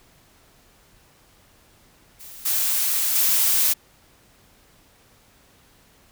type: noise with level steps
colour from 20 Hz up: blue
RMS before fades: -41 / -22 / -19 dBFS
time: 2.19-3.74 s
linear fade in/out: 20 ms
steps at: 2.45 / 3.15 s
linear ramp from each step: 10 ms
effects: pink hiss -56 dBFS RMS until 6.11 s